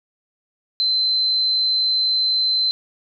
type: tone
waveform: sine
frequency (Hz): 4076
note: C8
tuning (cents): -46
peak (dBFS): -16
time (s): 0.8-2.71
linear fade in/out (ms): 0
effects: none